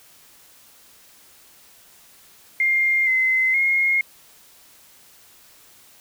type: tone with pitch steps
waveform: sine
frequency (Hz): 2114 / 2055 / 2147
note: C7 / C7 / C7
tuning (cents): +17 / -32 / +44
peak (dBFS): -16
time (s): 2.6-4.01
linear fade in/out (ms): 2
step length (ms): 470
effects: white hiss -51 dBFS RMS until 6 s